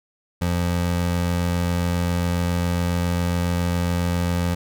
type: tone pair together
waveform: square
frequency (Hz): 87.31 / 174.62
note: F2 / F3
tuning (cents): 0 / 0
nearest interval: octave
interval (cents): 1200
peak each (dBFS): -23 / -24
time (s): 0.41-4.55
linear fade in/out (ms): 10
effects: none